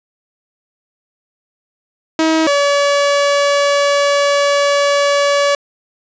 sawtooth tone pair in turn, 319.8 / 569.8 Hz, D#4 / C#5, +48 / +48 cents, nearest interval minor seventh, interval 1000 cents, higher second, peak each -7 / -7 dBFS, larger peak neither, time 2.19-2.47 / 2.47-5.55 s, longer second, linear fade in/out 2 ms, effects resampled to 16000 Hz + 8-bit

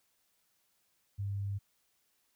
sine tone, 99.9 Hz, G2, 33 cents sharp, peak -33 dBFS, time 1.18-1.59 s, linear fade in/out 20 ms, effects white hiss -75 dBFS RMS until 2.35 s

